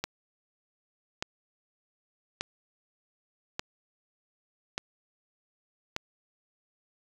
click train, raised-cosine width 0.2 ms, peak -13 dBFS, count 6, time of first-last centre 0.04-5.964 s, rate 0.844 Hz, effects 7-bit

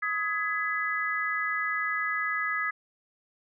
sine tone cluster, 1261 / 1673 / 2003 Hz, D#6 / G#6 / B6, +23 / +12 / +24 cents, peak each -31 dBFS, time 0.02-2.71 s, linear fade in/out 10 ms, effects none

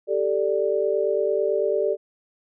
sine chord, G suspended second, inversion none, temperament just, 392 / 441 / 588 Hz, G4 / A4 / D5, 0 / +4 / +2 cents, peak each -24 dBFS, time 0.07-1.97 s, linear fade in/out 50 ms, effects none

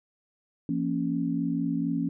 sine chord, Bb minor, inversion second, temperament equal with one note detuned, 170.33 / 233.1 / 277.2 Hz, F3 / Bb3 / Db4, -43 / 0 / 0 cents, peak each -30 / -31 / -28 dBFS, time 0.69-2.09 s, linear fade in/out 2 ms, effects none

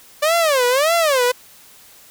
sawtooth tone with vibrato, 577 Hz, D5, 31 cents flat, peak -10 dBFS, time 0.22-1.32 s, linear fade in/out 10 ms, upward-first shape sine, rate 1.7 Hz, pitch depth 290 cents each way, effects white hiss -46 dBFS RMS until 2.1 s

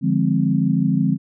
sine chord, D half-diminished seventh, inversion none, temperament equal with one note detuned, 148.71 / 174.61 / 207.7 / 261.6 Hz, D3 / F3 / Ab3 / C4, +22 / 0 / 0 / 0 cents, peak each -21 / -20 / -21 / -21 dBFS, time 0.01-1.18 s, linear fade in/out 50 ms, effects none

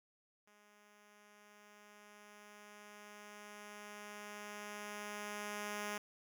5% pulse tone with level ramp, 207.7 Hz, G#3, in tune, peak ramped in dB -54 to -28 dBFS, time 0.47-5.98 s, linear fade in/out 5 ms, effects none

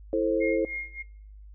sine chord, A minor, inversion second, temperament just, 330 / 440 / 528 Hz, E4 / A4 / C5, +2 / 0 / +16 cents, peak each -27 dBFS, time 0.13-0.65 s, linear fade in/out 2 ms
sine tone with tremolo, 2136 Hz, C7, 35 cents sharp, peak -29 dBFS, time 0.4-1.03 s, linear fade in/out 20 ms, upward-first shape sine, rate 3.4 Hz, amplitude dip 90%
effects noise-tail reverb RT60 0.7 s tail -22 dB re dry + added 51 Hz sine -44 dBFS peak until 1.54 s

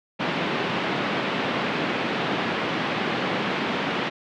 pink band-pass noise, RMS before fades -26 dBFS, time 0.19-4.1 s, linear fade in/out 20 ms, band 160 to 3400 Hz, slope 24 dB/octave, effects none

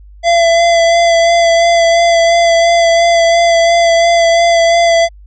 square tone with vibrato, 676 Hz, E5, 43 cents sharp, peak -7 dBFS, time 0.23-5.09 s, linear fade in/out 50 ms, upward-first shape sine, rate 2.9 Hz, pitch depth 20 cents each way, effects added 50 Hz sine -34 dBFS peak until 5.26 s + resampled to 16000 Hz

